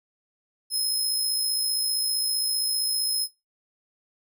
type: tone with amplitude modulation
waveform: 25% pulse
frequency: 5140 Hz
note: E8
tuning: 45 cents flat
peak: -17 dBFS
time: 0.7-3.28 s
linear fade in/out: 50 ms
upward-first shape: sine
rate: 55.3 Hz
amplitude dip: 35%
effects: noise-tail reverb RT60 0.2 s tail -17 dB re dry